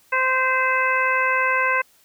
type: harmonic tone with a mistuned harmonic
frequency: 519 Hz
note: C5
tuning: 14 cents flat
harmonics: 1 / 2 / 3 / 4 / 5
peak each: -27 / -22 / -22 / -24 / -26 dBFS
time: 0.12-1.82 s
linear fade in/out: 10 ms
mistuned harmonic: 4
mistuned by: -18 cents
effects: white hiss -57 dBFS RMS until 2.04 s